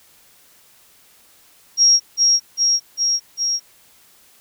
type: tone with echo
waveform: sine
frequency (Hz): 5600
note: F8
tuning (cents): +4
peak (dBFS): -9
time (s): 1.77-2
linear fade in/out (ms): 50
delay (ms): 400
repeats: 4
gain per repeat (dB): -2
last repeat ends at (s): 3.6
effects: white hiss -52 dBFS RMS until 4.4 s